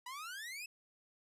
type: exponential sweep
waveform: sawtooth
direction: up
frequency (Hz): 961 to 2637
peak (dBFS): -40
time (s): 0.06-0.66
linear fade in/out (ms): 5
effects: resampled to 32000 Hz